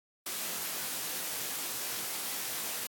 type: noise with comb filter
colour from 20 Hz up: white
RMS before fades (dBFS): -36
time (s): 0.26-2.87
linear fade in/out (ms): 5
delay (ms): 20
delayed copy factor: -0.8
effects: high-pass 150 Hz 12 dB/octave + AAC 64 kbps